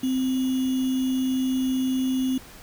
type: tone with sample-and-hold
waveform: sine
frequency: 259.9 Hz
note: C4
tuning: 11 cents flat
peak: -21 dBFS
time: 0.03-2.38 s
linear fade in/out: 5 ms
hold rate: 3150 Hz
effects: pink hiss -46 dBFS RMS until 2.62 s